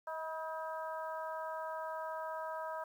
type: harmonic tone with a mistuned harmonic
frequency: 317.6 Hz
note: D#4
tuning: 36 cents sharp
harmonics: 2 / 3 / 4 / 5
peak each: -42 / -42 / -46 / -49 dBFS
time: 0.07-2.84 s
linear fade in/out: 5 ms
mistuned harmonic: 3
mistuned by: +30 cents
effects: 11-bit